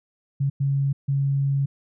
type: tone bursts at uneven times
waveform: sine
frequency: 138.59 Hz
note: C#3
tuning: in tune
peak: -19 dBFS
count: 3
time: 0.4-0.5 / 0.6-0.93 / 1.08-1.66 s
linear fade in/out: 10 ms
effects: none